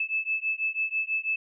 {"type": "beating tone pair", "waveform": "sine", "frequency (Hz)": [2614, 2620.1], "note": ["E7", "E7"], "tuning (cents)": [-15, -11], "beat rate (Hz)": 6.1, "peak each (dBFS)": -29, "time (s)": [0, 1.36], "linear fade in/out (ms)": 5, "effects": []}